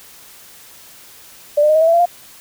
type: tone with pitch steps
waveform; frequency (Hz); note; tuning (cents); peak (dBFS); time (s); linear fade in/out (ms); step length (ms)
sine; 587.3 / 602.4 / 617.9 / 633.8 / 650.1 / 666.9 / 684 / 701.7; D5 / D5 / D#5 / D#5 / E5 / E5 / F5 / F5; 0 / +44 / -12 / +32 / -24 / +20 / -36 / +8; -9; 1.57-2.058; 10; 61
effects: white hiss -42 dBFS RMS until 2.4 s